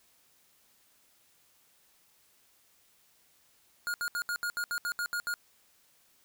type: tone bursts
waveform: square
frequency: 1430 Hz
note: F6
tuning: 41 cents sharp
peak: -31 dBFS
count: 11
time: 3.87-5.34 s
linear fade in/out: 0 ms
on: 70 ms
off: 70 ms
effects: white hiss -66 dBFS RMS until 6.24 s